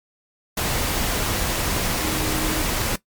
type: tone in noise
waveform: sine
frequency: 311.1 Hz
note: D#4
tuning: in tune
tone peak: -28 dBFS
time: 2-2.62 s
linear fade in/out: 5 ms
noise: pink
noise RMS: -23 dBFS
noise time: 0.57-2.96 s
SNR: -8 dB
effects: noise-tail reverb RT60 0.1 s tail -17 dB re dry + MP3 96 kbps